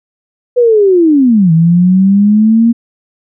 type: linear two-way sweep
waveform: sine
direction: down then up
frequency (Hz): 499.7 to 159.9 to 235.3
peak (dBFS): -4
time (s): 0.56-2.73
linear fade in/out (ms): 20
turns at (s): 1.52
effects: none